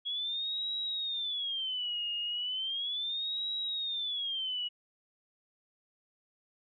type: tone with vibrato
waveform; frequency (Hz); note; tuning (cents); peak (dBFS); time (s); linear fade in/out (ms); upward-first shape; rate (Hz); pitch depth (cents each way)
sine; 3316; G#7; -3; -32; 0.05-4.69; 20; sine; 0.36; 260
effects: none